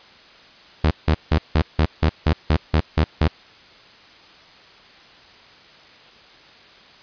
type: tone bursts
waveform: sawtooth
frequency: 78.1 Hz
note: D#2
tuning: 7 cents sharp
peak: -10 dBFS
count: 11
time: 0.84-3.277 s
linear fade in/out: 0 ms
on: 67 ms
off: 170 ms
effects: white hiss -47 dBFS RMS until 7.02 s + resampled to 11025 Hz